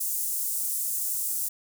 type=high-pass noise; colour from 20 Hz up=pink; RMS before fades=-29 dBFS; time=0-1.49 s; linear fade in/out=10 ms; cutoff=8100 Hz; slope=24 dB/octave; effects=none